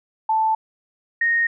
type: tone pair in turn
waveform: sine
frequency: 880 / 1858.2 Hz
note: A5 / A#6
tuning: 0 / -6 cents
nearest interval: octave + minor second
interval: 1294 cents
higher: second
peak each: -16 dBFS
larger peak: neither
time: 0.29-0.55 / 1.21-1.47 s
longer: neither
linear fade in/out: 5 ms
effects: none